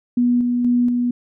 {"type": "tone with tremolo", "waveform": "sine", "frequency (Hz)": 243.5, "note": "B3", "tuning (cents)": -24, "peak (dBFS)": -13, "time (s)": [0.17, 1.11], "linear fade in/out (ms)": 5, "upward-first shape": "square", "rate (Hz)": 2.1, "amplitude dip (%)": 30, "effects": []}